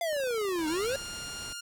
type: exponential two-way sweep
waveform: square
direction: down then up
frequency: 699 to 302.4 to 561 Hz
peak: -29 dBFS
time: 0.01-0.96 s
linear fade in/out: 2 ms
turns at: 0.68 s
type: click train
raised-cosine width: 1 ms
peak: -36 dBFS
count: 24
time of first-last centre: 0.13-0.951 s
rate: 28 Hz
type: low-pass noise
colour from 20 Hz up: pink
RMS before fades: -46 dBFS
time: 0.58-1.53 s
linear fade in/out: 5 ms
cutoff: 11000 Hz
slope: 96 dB/octave
type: tone with pitch glide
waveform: 10% pulse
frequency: 1396.9 to 1408.2 Hz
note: F6 to F6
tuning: 0 to +14 cents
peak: -29 dBFS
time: 0.67-1.61 s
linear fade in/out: 10 ms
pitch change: +14 cents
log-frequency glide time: 0.78-0.91 s
effects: none